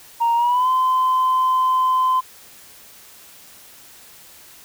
sine tone with pitch glide, 932.3 to 1028.5 Hz, A#5 to C6, 0 to -30 cents, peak -13 dBFS, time 0.2-2.21 s, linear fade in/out 20 ms, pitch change +170 cents, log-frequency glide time 0.35-0.69 s, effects tanh soft clip ceiling -12 dBFS + white hiss -45 dBFS RMS until 4.64 s

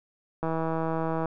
click train, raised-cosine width 1 ms, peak -16 dBFS, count 135, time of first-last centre 0.43-1.257 s, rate 162 Hz, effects none

